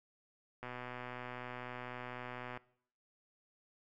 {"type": "click train", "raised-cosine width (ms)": 0.5, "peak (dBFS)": -29, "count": 242, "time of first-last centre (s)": [0.63, 2.574], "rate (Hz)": 124, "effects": ["noise-tail reverb RT60 0.6 s tail -20 dB re dry"]}